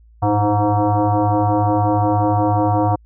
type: tone with frequency modulation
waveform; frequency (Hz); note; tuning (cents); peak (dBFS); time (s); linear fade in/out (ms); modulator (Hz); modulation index
sine; 309.2; D#4; -11; -13; 0.22-2.96; 10; 208; 3.2
effects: added 56 Hz sine -45 dBFS peak until 3.05 s